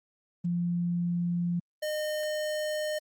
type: tone pair in turn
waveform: sine / square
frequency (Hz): 173.8 / 610.5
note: F3 / D#5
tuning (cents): -8 / -33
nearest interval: octave + minor seventh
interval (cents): 2175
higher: second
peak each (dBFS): -26 / -30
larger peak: first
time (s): 0.44-1.6 / 1.82-2.99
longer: second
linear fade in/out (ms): 10
effects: Opus 24 kbps